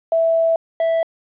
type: tone pair in turn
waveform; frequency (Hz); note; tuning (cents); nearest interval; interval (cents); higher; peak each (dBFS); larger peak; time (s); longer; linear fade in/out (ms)
sine / triangle; 658 / 658; E5 / E5; -3 / -3; unison; 0; neither; -13; neither; 0.12-0.56 / 0.8-1.03; first; 2
effects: resampled to 8000 Hz + 9-bit